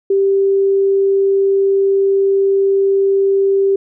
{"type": "tone", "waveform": "sine", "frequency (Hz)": 392, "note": "G4", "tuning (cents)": 0, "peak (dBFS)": -10, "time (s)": [0.1, 3.76], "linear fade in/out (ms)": 5, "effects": []}